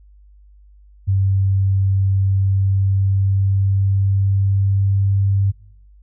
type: tone with pitch glide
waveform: sine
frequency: 96.9 to 98.48 Hz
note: G2 to G2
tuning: -20 to +8 cents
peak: -13 dBFS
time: 1.07-5.52 s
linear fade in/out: 20 ms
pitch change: +28 cents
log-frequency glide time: 2.27-5.2 s
effects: noise-tail reverb RT60 0.7 s tail -25 dB re dry + added 50 Hz sine -44 dBFS peak until 6.02 s